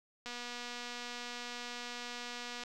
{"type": "click train", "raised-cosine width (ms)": 0.2, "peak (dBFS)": -26, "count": 576, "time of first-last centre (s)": [0.26, 2.636], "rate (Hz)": 242, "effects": []}